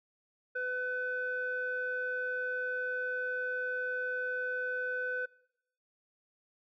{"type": "tone with low-pass filter", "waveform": "square", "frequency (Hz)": 502, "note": "B4", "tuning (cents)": 28, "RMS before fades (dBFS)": -35, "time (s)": [0.55, 5.26], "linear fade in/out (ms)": 10, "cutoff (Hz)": 1500, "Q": 5.3, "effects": ["noise-tail reverb RT60 0.8 s tail -23 dB re dry"]}